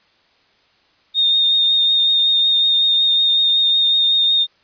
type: tone with vibrato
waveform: sine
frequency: 3673 Hz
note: A#7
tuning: 26 cents flat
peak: -12 dBFS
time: 1.14-4.47 s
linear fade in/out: 50 ms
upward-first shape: triangle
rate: 5.4 Hz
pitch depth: 21 cents each way
effects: white hiss -57 dBFS RMS until 4.63 s + resampled to 11025 Hz